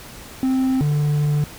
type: tone pair in turn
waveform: triangle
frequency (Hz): 261.6 / 147.67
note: C4 / D3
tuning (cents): 0 / +10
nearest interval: minor seventh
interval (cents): 990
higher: first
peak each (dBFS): -14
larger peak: neither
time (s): 0.43-0.81 / 0.81-1.44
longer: second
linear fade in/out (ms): 0
effects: pink hiss -39 dBFS RMS until 1.58 s